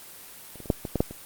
clicks, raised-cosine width 2 ms, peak -29 / -28 / -26 / -6 / -17 / -11 / -7 / -23 dBFS, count 8, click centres 0.557 / 0.603 / 0.658 / 0.702 / 0.852 / 0.957 / 1.005 / 1.11 s, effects white hiss -45 dBFS RMS until 1.25 s + Opus 24 kbps

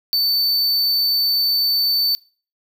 square tone, 4534 Hz, C#8, 38 cents sharp, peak -16 dBFS, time 0.13-2.15 s, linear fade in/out 0 ms, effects noise-tail reverb RT60 0.4 s tail -24 dB re dry

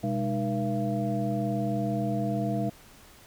sine tone cluster, 125.1 / 204.4 / 306.5 / 478.2 / 678 Hz, B2 / G#3 / D#4 / A#4 / E5, +23 / -27 / -26 / +44 / +49 cents, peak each -31 / -30 / -33 / -38 / -32 dBFS, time 0.03-2.7 s, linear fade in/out 10 ms, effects pink hiss -53 dBFS RMS until 3.26 s

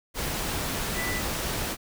sine tone in noise, 1982 Hz, B6, 6 cents sharp, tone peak -31 dBFS, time 0.94-1.22 s, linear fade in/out 50 ms, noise pink, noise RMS -30 dBFS, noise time 0.14-1.77 s, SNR -4 dB, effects none

